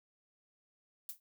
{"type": "noise with exponential decay", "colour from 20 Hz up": "violet", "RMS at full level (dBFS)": -38, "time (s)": [1.09, 1.2], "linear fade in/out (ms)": 2, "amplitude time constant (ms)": 23, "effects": []}